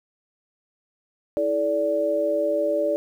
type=tone cluster; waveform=sine; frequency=324.8 / 430.6 / 581 Hz; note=E4 / A4 / D5; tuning=-26 / -37 / -19 cents; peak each=-28 / -28 / -21 dBFS; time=1.37-2.96 s; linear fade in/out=0 ms; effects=9-bit